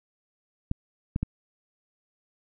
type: clicks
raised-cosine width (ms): 5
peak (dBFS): -14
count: 3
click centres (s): 0.714 / 1.161 / 1.23
effects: none